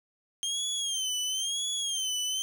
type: tone with vibrato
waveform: 25% pulse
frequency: 3178 Hz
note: G7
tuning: 23 cents sharp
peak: -25 dBFS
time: 0.43-2.42 s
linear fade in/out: 0 ms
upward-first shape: sine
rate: 0.99 Hz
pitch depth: 110 cents each way
effects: none